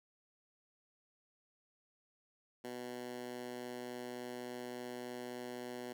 10% pulse tone with high-pass filter, 123.47 Hz, B2, in tune, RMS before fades -45 dBFS, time 2.64-5.93 s, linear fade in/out 5 ms, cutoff 270 Hz, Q 1.4, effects none

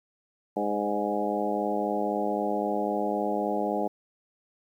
harmonic tone with a mistuned harmonic, 103.83 Hz, G#2, in tune, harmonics 2 / 3 / 4 / 5 / 6 / 7 / 8, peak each -33 / -33 / -33 / -33 / -33 / -33 / -33 dBFS, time 0.56-3.88 s, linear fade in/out 10 ms, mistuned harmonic 6, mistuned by -23 cents, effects 10-bit

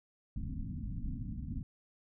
pink low-pass noise, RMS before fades -39 dBFS, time 0.36-1.63 s, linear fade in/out 2 ms, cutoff 280 Hz, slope 96 dB/octave, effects none

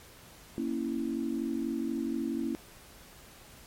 sine chord, A# diminished, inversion none, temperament equal, 233.1 / 277.2 / 329.6 Hz, A#3 / C#4 / E4, 0 / 0 / 0 cents, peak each -34 dBFS, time 0.58-2.55 s, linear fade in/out 0 ms, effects pink hiss -53 dBFS RMS until 3.66 s + MP3 64 kbps

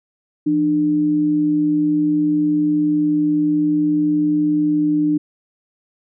sine tone pair together, 168.3 / 299.9 Hz, E3 / D4, +36 / +36 cents, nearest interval minor seventh, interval 1000 cents, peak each -26 / -14 dBFS, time 0.46-5.18 s, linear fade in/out 10 ms, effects none

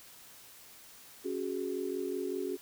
sine chord, C# suspended fourth, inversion none, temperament equal, 277.2 / 370 / 415.3 Hz, C#4 / F#4 / G#4, 0 / 0 / 0 cents, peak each -39 / -35 / -38 dBFS, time 1.24-2.57 s, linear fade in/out 20 ms, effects white hiss -54 dBFS RMS until 2.61 s

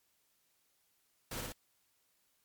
pink noise with echo, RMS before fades -41 dBFS, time 1.31-1.41 s, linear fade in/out 5 ms, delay 57 ms, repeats 2, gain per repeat -2 dB, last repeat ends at 1.524 s, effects white hiss -75 dBFS RMS until 2.44 s + MP3 96 kbps

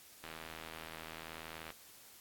click train, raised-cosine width 0.3 ms, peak -29 dBFS, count 119, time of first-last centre 0.24-1.704 s, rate 80.6 Hz, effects white hiss -58 dBFS RMS until 2.2 s + AAC 64 kbps

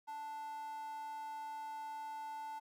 square tone with high-pass filter, 293.7 Hz, D4, in tune, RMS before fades -45 dBFS, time 0.07-2.6 s, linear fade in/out 20 ms, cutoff 920 Hz, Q 9.7, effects none

